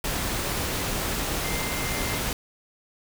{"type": "tone in noise", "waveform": "sine", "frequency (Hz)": 2093, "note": "C7", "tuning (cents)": 0, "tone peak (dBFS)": -35, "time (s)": [1.44, 2.18], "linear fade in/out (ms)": 2, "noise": "pink", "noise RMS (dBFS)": -28, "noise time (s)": [0.04, 2.33], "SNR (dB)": -10, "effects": []}